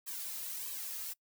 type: noise with flanger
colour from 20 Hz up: blue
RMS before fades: -41 dBFS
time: 0.06-1.14 s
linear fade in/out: 20 ms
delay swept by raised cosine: 1.4 to 2.7 ms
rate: 1.6 Hz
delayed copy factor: -1
effects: noise-tail reverb RT60 0.1 s tail -24 dB re dry